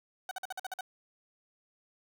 30% pulse tone bursts, 750 Hz, F#5, 23 cents sharp, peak -33 dBFS, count 8, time 0.29-0.809 s, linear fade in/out 2 ms, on 22 ms, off 49 ms, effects none

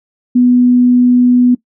sine tone, 246.9 Hz, B3, in tune, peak -5 dBFS, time 0.35-1.55 s, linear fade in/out 10 ms, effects noise-tail reverb RT60 0.1 s tail -19 dB re dry

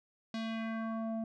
square tone with low-pass filter sweep, 224.3 Hz, A3, 34 cents sharp, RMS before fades -37 dBFS, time 0.34-1.24 s, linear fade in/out 2 ms, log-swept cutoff 4500 to 550 Hz, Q 1.9, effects none

